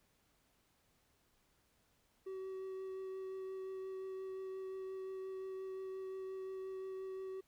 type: tone with vibrato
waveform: triangle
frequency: 380 Hz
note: F#4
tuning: 46 cents sharp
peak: -40 dBFS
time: 2.26-7.41 s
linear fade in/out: 10 ms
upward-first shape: triangle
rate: 5.7 Hz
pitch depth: 11 cents each way
effects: pink hiss -75 dBFS RMS until 7.47 s